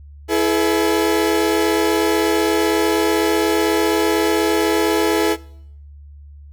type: chord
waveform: 35% pulse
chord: E major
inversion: none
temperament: equal with one note detuned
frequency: 329.6 / 425.5 / 493.9 Hz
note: E4 / G#4 / B4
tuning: 0 / +42 / 0 cents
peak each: -17 / -16 / -22 dBFS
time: 0.28-5.37 s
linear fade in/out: 50 ms
effects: noise-tail reverb RT60 0.7 s tail -21 dB re dry + added 72 Hz sine -37 dBFS peak until 6.52 s